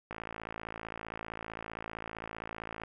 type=click train; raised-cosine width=0.5 ms; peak=-24 dBFS; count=152; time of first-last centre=0.11-2.836 s; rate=55.4 Hz; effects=none